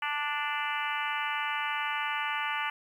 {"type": "harmonic tone", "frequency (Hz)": 293.7, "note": "D4", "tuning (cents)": 0, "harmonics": [3, 4, 5, 6, 7, 8, 9, 10], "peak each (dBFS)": [-35, -36, -37, -38, -38, -39, -40, -40], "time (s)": [0.02, 2.7], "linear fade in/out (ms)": 5, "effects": ["10-bit"]}